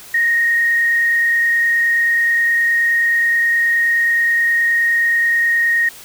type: tone with frequency modulation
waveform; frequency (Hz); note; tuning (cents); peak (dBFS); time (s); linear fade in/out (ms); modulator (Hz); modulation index
sine; 1864.7; A#6; 0; -12; 0.14-5.89; 5; 29.5; 0.49
effects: white hiss -38 dBFS RMS until 6.04 s